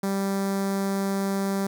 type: tone with notch filter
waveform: sawtooth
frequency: 196 Hz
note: G3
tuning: in tune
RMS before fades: -26 dBFS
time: 0.03-1.67 s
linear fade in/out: 5 ms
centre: 2800 Hz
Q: 1
effects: 9-bit

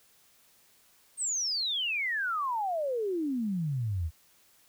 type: exponential sweep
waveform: sine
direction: down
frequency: 8660 to 74.8 Hz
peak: -28 dBFS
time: 1.17-4.11 s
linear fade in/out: 50 ms
effects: white hiss -63 dBFS RMS until 4.68 s

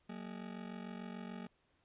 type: ring-modulated tone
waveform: 40% pulse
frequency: 207.7 Hz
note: G#3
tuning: in tune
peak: -40 dBFS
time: 0.09-1.47 s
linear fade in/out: 5 ms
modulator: 23.4 Hz
effects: pink hiss -75 dBFS RMS until 1.84 s + resampled to 8000 Hz

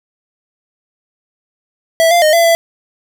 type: tone with pitch steps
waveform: square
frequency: 657 / 693 / 616 / 675 / 669 Hz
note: E5 / F5 / D#5 / E5 / E5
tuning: -6 / -14 / -17 / +41 / +25 cents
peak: -8 dBFS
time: 2-2.55 s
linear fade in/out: 0 ms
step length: 110 ms
effects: none

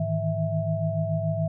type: tone cluster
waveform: sine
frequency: 105.1 / 154.4 / 161.4 / 655 Hz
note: G#2 / D#3 / E3 / E5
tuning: +21 / -13 / -36 / -11 cents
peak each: -29 dBFS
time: 0-1.48 s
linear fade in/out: 5 ms
effects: none

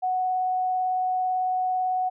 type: tone with vibrato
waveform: sine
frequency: 740 Hz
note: F#5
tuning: in tune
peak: -22 dBFS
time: 0.02-2.1 s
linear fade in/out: 20 ms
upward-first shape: triangle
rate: 18 Hz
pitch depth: 8 cents each way
effects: none

